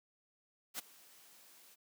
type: noise with ADSR envelope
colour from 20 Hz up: white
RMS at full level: -39 dBFS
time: 0.74-1.76 s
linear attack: 47 ms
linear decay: 15 ms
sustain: -22 dB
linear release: 26 ms
effects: high-pass 200 Hz 12 dB/octave